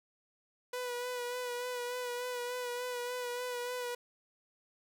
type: tone with vibrato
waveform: sawtooth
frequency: 492.2 Hz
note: B4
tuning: 6 cents flat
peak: -32 dBFS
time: 0.73-3.95 s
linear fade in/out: 5 ms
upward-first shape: sine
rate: 3.4 Hz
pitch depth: 28 cents each way
effects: none